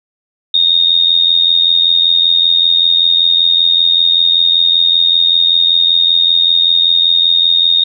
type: tone with amplitude modulation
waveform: sine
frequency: 3700 Hz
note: A#7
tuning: 14 cents flat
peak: -4 dBFS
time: 0.54-7.84 s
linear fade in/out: 5 ms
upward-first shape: sine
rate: 85.2 Hz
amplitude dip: 75%
effects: none